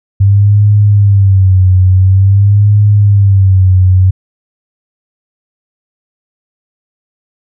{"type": "tone with vibrato", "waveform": "sine", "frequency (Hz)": 98, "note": "G2", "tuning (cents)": 0, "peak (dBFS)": -3, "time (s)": [0.2, 4.11], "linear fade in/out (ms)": 10, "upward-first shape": "sine", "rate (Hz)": 0.48, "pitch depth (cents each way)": 100, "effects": []}